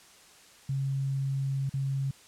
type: tone with dropouts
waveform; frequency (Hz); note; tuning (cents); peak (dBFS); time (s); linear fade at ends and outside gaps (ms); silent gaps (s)
sine; 136.2; C#3; -30; -27; 0.69-2.11; 5; 1.695-1.738
effects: white hiss -55 dBFS RMS until 2.27 s + low-pass 9000 Hz 12 dB/octave